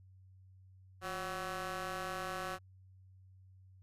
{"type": "ring-modulated tone", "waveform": "15% pulse", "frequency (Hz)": 191.3, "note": "G3", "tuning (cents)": -42, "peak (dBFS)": -29, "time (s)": [1.01, 2.59], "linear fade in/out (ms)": 50, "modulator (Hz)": 934, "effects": ["added 94 Hz sine -57 dBFS peak until 3.82 s", "resampled to 32000 Hz"]}